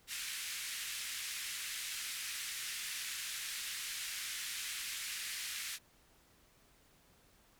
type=band-pass noise; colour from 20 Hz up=pink; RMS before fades=-42 dBFS; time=0.07-5.79 s; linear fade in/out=50 ms; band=1800 to 13000 Hz; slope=24 dB/octave; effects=pink hiss -67 dBFS RMS until 7.59 s